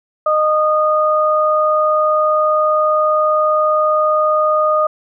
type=tone pair together; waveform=sine; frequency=615 / 1230 Hz; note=D#5 / D#6; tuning=-20 / -20 cents; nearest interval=octave; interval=1200 cents; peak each=-14 dBFS; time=0.26-4.87 s; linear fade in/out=5 ms; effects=none